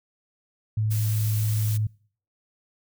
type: tone with pitch glide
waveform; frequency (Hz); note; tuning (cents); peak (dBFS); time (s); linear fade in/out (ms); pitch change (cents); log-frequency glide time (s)
sine; 108.1 to 107.35; A2 to A2; -30 to -42; -21; 0.77-1.87; 5; -12; 1.02-1.59
type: noise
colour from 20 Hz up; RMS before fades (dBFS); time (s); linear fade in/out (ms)
blue; -35; 0.9-1.78; 20
effects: noise-tail reverb RT60 0.5 s tail -25 dB re dry